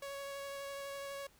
sawtooth tone with vibrato, 557 Hz, C#5, 8 cents sharp, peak -38 dBFS, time 0.02-1.27 s, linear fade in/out 5 ms, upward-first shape sine, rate 12 Hz, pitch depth 10 cents each way, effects pink hiss -66 dBFS RMS until 1.39 s

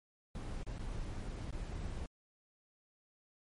brown noise with dropouts, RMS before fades -41 dBFS, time 0.35-2.06 s, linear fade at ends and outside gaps 2 ms, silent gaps 0.633-0.666 / 0.783-0.793 / 1.508-1.525 s, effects MP3 48 kbps

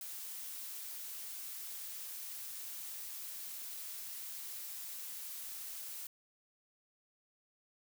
blue noise, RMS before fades -45 dBFS, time 0.01-6.07 s, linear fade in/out 2 ms, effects none

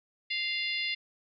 harmonic tone, 697 Hz, F5, 4 cents flat, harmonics 3 / 4 / 5 / 6 / 7, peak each -33 / -35 / -37 / -39 / -40 dBFS, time 0.3-0.95 s, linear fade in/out 10 ms, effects none

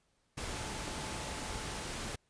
sine tone in noise, 868 Hz, A5, 24 cents flat, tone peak -50 dBFS, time 0.5-1.85 s, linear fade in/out 10 ms, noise pink, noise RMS -40 dBFS, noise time 0.37-2.16 s, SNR -13 dB, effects pink hiss -75 dBFS RMS until 2.29 s + resampled to 22050 Hz

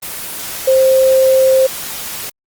sine tone in noise, 526 Hz, C5, 9 cents sharp, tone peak -7 dBFS, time 0.67-1.67 s, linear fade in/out 10 ms, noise white, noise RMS -25 dBFS, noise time 0.02-2.3 s, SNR +15 dB, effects Opus 24 kbps

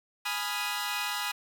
15% pulse chord, F half-diminished seventh, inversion first, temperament equal, 830.6 / 987.8 / 1244.5 / 1396.9 Hz, Ab5 / Cb6 / Eb6 / F6, 0 / 0 / 0 / 0 cents, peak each -29 / -29 / -30 / -31 dBFS, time 0.25-1.32 s, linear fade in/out 10 ms, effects none

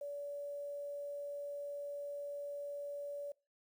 sine tone with quantisation, 573 Hz, D5, 43 cents flat, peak -40 dBFS, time 0.01-3.32 s, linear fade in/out 5 ms, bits 11, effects noise-tail reverb RT60 0.3 s tail -24 dB re dry

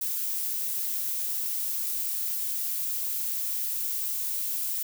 violet noise, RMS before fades -30 dBFS, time 0.01-4.83 s, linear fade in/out 5 ms, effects none

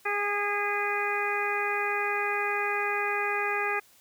harmonic tone with a mistuned harmonic, 410.2 Hz, G#4, 21 cents flat, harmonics 1 / 2 / 3 / 4 / 5 / 6, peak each -33 / -33 / -33 / -33 / -33 / -33 dBFS, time 0.05-3.8 s, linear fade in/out 10 ms, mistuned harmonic 5, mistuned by -16 cents, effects white hiss -59 dBFS RMS until 4 s

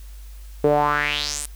sawtooth tone with band-pass filter sweep, 146.83 Hz, D3, in tune, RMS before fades -21 dBFS, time 0.64-1.46 s, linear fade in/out 0 ms, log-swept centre 430 to 10000 Hz, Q 4.2, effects added 50 Hz sine -36 dBFS peak until 1.55 s + white hiss -52 dBFS RMS until 1.55 s

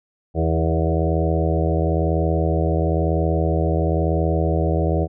harmonic tone with a mistuned harmonic, 81 Hz, E2, 30 cents flat, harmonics 1 / 2 / 4 / 5 / 6 / 7 / 8 / 9, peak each -20 / -23 / -26 / -27 / -28 / -28 / -29 / -30 dBFS, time 0.34-5.08 s, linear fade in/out 50 ms, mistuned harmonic 6, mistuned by -22 cents, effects none

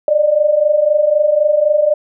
sine tone pair together, 581 / 604.9 Hz, D5 / D#5, -19 / -49 cents, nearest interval minor second, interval 70 cents, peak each -15 / -11 dBFS, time 0.08-1.94 s, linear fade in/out 2 ms, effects none

